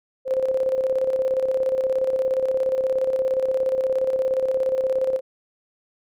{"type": "tone with tremolo", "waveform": "sine", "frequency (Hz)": 523.3, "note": "C5", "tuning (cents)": 0, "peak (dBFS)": -17, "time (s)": [0.25, 5.21], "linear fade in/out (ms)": 50, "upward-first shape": "square", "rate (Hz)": 17, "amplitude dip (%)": 50, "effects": []}